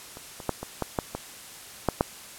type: clicks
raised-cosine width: 1 ms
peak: -27 / -24 / -10 / -19 / -12 / -10 / -16 / -7 / -6 dBFS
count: 9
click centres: 0.171 / 0.402 / 0.493 / 0.63 / 0.823 / 0.988 / 1.15 / 1.887 / 2.009 s
effects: white hiss -44 dBFS RMS until 2.38 s + low-pass 12000 Hz 12 dB/octave